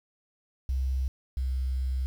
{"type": "tone pair in turn", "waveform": "sine", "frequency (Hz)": [65.41, 64.85], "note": ["C2", "C2"], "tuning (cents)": [0, -15], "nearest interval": "unison", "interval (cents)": 15, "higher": "first", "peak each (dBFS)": [-25, -26], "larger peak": "first", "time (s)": [[0.69, 1.08], [1.37, 2.06]], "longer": "second", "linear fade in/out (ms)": 0, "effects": ["9-bit"]}